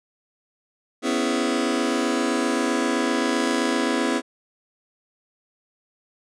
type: chord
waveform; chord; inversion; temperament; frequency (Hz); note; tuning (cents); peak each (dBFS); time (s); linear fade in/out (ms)
sawtooth; C# minor seventh; third; just; 249.5 / 277.2 / 332.6 / 415.8; B3 / C#4 / E4 / G#4; +18 / 0 / +16 / +2; -21 / -22 / -22 / -25; 1.02-4.22; 50
effects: resampled to 22050 Hz